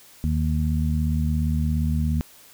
harmonic tone, 77.2 Hz, D#2, 13 cents flat, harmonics 1 / 2 / 3, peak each -22 / -25 / -27 dBFS, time 0.24-2.21 s, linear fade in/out 0 ms, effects white hiss -50 dBFS RMS until 2.53 s

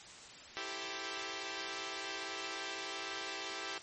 5% pulse chord, A minor seventh, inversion second, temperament equal, 329.6 / 392 / 440 / 523.3 Hz, E4 / G4 / A4 / C5, 0 / 0 / 0 / 0 cents, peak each -34 / -31 / -37 / -37 dBFS, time 0.57-3.78 s, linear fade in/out 0 ms, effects white hiss -52 dBFS RMS until 3.82 s + MP3 32 kbps

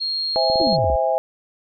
sine tone, 4252 Hz, C8, 27 cents sharp, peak -21 dBFS, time 0-0.77 s, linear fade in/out 20 ms
sine chord, C augmented, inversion none, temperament just, 523.3 / 654.1 / 817.6 Hz, C5 / E5 / G#5, 0 / -14 / -27 cents, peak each -22 / -20 / -22 dBFS, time 0.36-1.18 s, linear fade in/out 0 ms
click train, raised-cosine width 2 ms, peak -18 dBFS, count 8, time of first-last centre 0.5-0.9 s, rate 17.5 Hz
sine exponential sweep, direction down, 370 to 55 Hz, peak -21 dBFS, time 0.6-0.96 s, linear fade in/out 0 ms
effects none

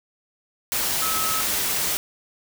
sine tone in noise, 1291 Hz, E6, 37 cents flat, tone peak -27 dBFS, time 1.02-1.41 s, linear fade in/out 0 ms, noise white, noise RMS -24 dBFS, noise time 0.72-1.97 s, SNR -6 dB, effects none

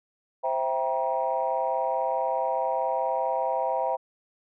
sine chord, C dominant seventh, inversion none, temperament equal with one note detuned, 523.3 / 659.3 / 784 / 949.7 Hz, C5 / E5 / G5 / Bb5, 0 / 0 / 0 / +32 cents, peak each -29 dBFS, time 0.43-3.97 s, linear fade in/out 20 ms, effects tanh soft clip ceiling -14 dBFS

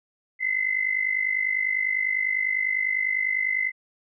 sine tone pair together, 2025 / 2075 Hz, B6 / C7, +43 / -15 cents, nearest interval unison, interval 42 cents, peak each -25 dBFS, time 0.39-3.72 s, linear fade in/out 50 ms, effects none

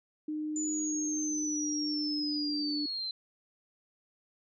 sine tone with pitch glide, 305.7 to 294.6 Hz, D#4 to D4, -30 to +6 cents, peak -32 dBFS, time 0.28-2.86 s, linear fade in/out 5 ms, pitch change -64 cents, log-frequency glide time 0.93-2.58 s
sine linear sweep, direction down, 7040 to 4058 Hz, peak -33 dBFS, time 0.56-3.11 s, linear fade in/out 2 ms
effects none

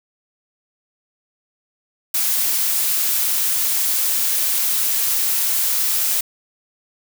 blue noise, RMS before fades -19 dBFS, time 2.14-6.21 s, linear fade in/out 5 ms, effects none

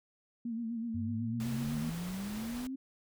sine tone with vibrato, 230.2 Hz, A#3, 22 cents flat, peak -34 dBFS, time 0.45-1.9 s, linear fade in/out 5 ms, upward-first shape sine, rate 8 Hz, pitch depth 59 cents each way
sine exponential sweep, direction up, 92.5 to 271.3 Hz, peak -36 dBFS, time 0.94-2.76 s, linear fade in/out 10 ms
pink noise, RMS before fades -46 dBFS, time 1.4-2.67 s, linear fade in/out 2 ms
effects none

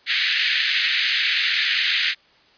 pink band-pass noise, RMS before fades -21 dBFS, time 0.06-2.15 s, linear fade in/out 50 ms, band 1700 to 4500 Hz, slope 48 dB/octave, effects white hiss -55 dBFS RMS until 2.57 s + resampled to 11025 Hz

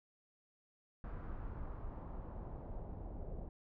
brown noise with low-pass filter sweep, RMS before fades -45 dBFS, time 1.04-3.49 s, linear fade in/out 2 ms, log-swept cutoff 1400 to 610 Hz, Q 1.8, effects none

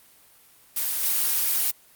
blue noise with level steps, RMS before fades -26 / -23 dBFS, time 0.76-1.71 s, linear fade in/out 5 ms, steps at 1.03 s, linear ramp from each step 2 ms, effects white hiss -55 dBFS RMS until 1.95 s + Opus 32 kbps

